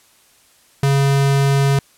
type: tone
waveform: square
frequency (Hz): 138.59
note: C#3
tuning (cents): 0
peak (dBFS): -13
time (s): 0.83-1.79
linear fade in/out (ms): 2
effects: white hiss -53 dBFS RMS until 1.97 s + low-pass 12000 Hz 12 dB/octave